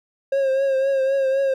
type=tone with vibrato; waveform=triangle; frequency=539 Hz; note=C#5; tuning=49 cents flat; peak=-15 dBFS; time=0.32-1.54 s; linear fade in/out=5 ms; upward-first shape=triangle; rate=3.9 Hz; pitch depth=46 cents each way; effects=none